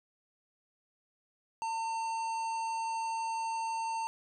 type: harmonic tone with a mistuned harmonic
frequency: 903 Hz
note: A5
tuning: 45 cents sharp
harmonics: 1 / 3 / 5 / 7 / 9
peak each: -32 / -46 / -51 / -52 / -52 dBFS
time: 1.62-4.07 s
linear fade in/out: 0 ms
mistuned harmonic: 5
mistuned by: +21 cents
effects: none